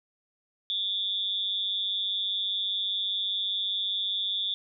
sine tone with amplitude modulation, 3520 Hz, A7, in tune, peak -23 dBFS, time 0.7-4.54 s, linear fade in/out 0 ms, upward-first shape sine, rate 195 Hz, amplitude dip 85%, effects none

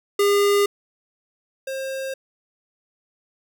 square tone pair in turn, 405.1 / 533.5 Hz, G#4 / C5, -43 / +34 cents, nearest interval perfect fourth, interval 477 cents, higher second, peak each -16 / -27 dBFS, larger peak first, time 0.19-0.66 / 1.67-2.14 s, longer neither, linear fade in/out 5 ms, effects none

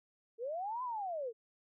sine linear two-way sweep, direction up then down, 432.8 to 1031 to 432.8 Hz, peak -36 dBFS, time 0.38-1.33 s, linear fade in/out 50 ms, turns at 0.83 s, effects none

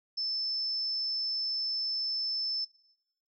sine tone, 5274 Hz, E8, in tune, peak -30 dBFS, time 0.17-2.65 s, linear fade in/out 10 ms, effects noise-tail reverb RT60 0.9 s tail -20 dB re dry

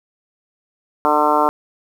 harmonic tone, 150 Hz, D3, 37 cents sharp, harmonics 2 / 3 / 4 / 5 / 6 / 7 / 8 / 9, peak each -23 / -23 / -21 / -21 / -18 / -19 / -23 / -23 dBFS, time 1.05-1.49 s, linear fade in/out 0 ms, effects 7-bit

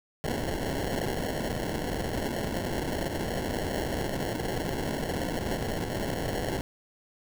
blue noise with sample-and-hold, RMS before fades -31 dBFS, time 0.24-6.61 s, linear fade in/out 0 ms, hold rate 1225 Hz, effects none

